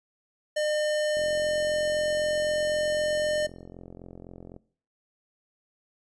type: tone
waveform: square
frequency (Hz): 605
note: D#5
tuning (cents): -49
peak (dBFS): -25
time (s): 0.56-3.47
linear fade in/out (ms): 10
type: click train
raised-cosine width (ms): 2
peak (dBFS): -30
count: 150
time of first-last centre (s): 1.17-4.564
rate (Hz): 43.9
effects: noise-tail reverb RT60 0.5 s tail -21 dB re dry + resampled to 22050 Hz